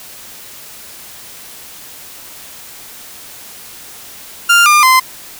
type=tone with pitch steps; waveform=30% pulse; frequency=1396.9 / 1202.1 / 1034.5 Hz; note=F6 / D6 / C6; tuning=0 / +40 / -20 cents; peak=-3 dBFS; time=4.49-5 s; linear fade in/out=10 ms; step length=170 ms; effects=white hiss -34 dBFS RMS until 5.39 s